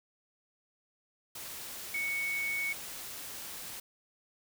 sine tone in noise, 2223 Hz, C#7, 4 cents sharp, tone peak -31 dBFS, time 1.94-2.73 s, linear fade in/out 5 ms, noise white, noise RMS -43 dBFS, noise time 1.35-3.8 s, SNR +9 dB, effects none

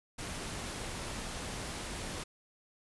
pink noise, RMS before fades -40 dBFS, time 0.18-2.24 s, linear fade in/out 10 ms, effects resampled to 24000 Hz

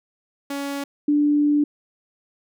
sawtooth / sine tone pair in turn, 280.7 / 293.6 Hz, C#4 / D4, +22 / 0 cents, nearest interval minor second, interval 78 cents, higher second, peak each -22 / -15 dBFS, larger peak second, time 0.5-0.84 / 1.08-1.64 s, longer second, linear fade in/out 5 ms, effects none

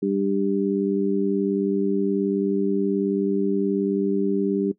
harmonic tone, 98.7 Hz, G2, 12 cents sharp, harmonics 2 / 3 / 4, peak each -24 / -24 / -24 dBFS, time 0.02-4.72 s, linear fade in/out 10 ms, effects noise-tail reverb RT60 0.1 s tail -17 dB re dry

